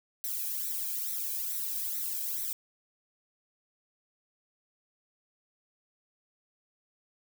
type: noise with flanger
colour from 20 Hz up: violet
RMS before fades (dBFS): -34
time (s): 0.24-2.53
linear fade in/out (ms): 0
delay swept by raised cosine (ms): 0.5 to 1.27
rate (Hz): 2.3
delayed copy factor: +0.95
effects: none